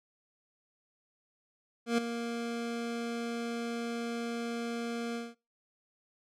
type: tone with ADSR envelope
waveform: 25% pulse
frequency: 234 Hz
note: A#3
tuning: 7 cents sharp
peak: -20 dBFS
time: 1.86-5.35 s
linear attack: 120 ms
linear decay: 7 ms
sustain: -10 dB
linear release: 200 ms
effects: noise-tail reverb RT60 0.3 s tail -26 dB re dry + low-pass 8000 Hz 12 dB/octave